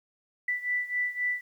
sine beating tone pair, 1975.5 / 1979.3 Hz, B6 / B6, 0 / +3 cents, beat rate 3.8 Hz, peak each -29 / -32 dBFS, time 0.48-1.41 s, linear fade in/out 5 ms, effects 10-bit

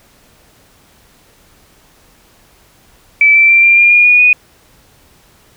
sine tone with pitch steps, 2311 / 2334 / 2357 / 2380 / 2404 / 2427 / 2451 / 2475 Hz, D7 / D7 / D7 / D7 / D7 / D#7 / D#7 / D#7, -28 / -11 / +6 / +22 / +40 / -44 / -27 / -10 cents, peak -4 dBFS, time 3.21-4.33 s, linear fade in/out 2 ms, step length 140 ms, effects pink hiss -48 dBFS RMS until 5.56 s

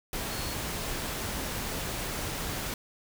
sine tone in noise, 4338 Hz, C#8, 38 cents flat, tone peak -43 dBFS, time 0.31-0.54 s, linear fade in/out 2 ms, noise pink, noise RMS -34 dBFS, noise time 0.13-2.74 s, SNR -12 dB, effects none

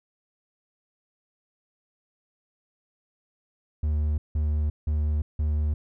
triangle tone bursts, 75.5 Hz, D2, 48 cents sharp, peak -20 dBFS, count 4, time 3.83-5.74 s, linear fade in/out 5 ms, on 350 ms, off 170 ms, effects none

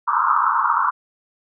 pink band-pass noise, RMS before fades -18 dBFS, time 0.07-0.91 s, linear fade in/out 20 ms, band 920 to 1400 Hz, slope 96 dB/octave, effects none

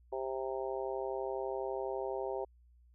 harmonic tone, 132 Hz, C3, 16 cents sharp, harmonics 3 / 4 / 5 / 6 / 7, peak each -38 / -40 / -42 / -44 / -45 dBFS, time 0.12-2.45 s, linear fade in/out 10 ms, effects added 60 Hz sine -60 dBFS peak until 2.94 s

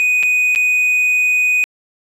triangle tone with dropouts, 2489 Hz, D#7, in tune, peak -10 dBFS, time 0-1.64 s, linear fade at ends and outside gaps 0 ms, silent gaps 0.228-0.233 / 0.55-0.559 s, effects resampled to 32000 Hz

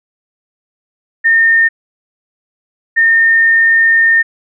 sine tone pair in turn, 1822 / 1822 Hz, A#6 / A#6, -40 / -40 cents, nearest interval unison, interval 0 cents, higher neither, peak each -6 dBFS, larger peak neither, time 1.24-1.69 / 2.96-4.23 s, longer second, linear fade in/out 20 ms, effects none

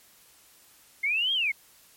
sine linear two-way sweep, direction up then down, 2091 to 3283 to 2091 Hz, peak -23 dBFS, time 1.03-1.52 s, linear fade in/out 10 ms, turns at 1.33 s, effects white hiss -57 dBFS RMS until 1.96 s + MP3 64 kbps

